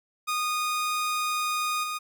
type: tone with level steps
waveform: sawtooth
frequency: 1233 Hz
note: D#6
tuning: 16 cents flat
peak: -22 / -26 dBFS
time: 0.27-1.99 s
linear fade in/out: 20 ms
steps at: 1.83 s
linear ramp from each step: 10 ms
effects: none